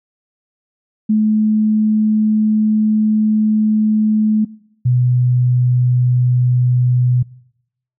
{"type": "tone pair in turn", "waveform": "sine", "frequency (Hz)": [215.1, 124.31], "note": ["A3", "B2"], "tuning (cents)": [-39, 12], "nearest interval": "major sixth", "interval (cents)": 949, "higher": "first", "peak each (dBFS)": -10, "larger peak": "neither", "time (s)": [[1.09, 4.45], [4.85, 7.23]], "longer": "first", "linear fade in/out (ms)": 10, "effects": ["noise-tail reverb RT60 0.8 s tail -23 dB re dry"]}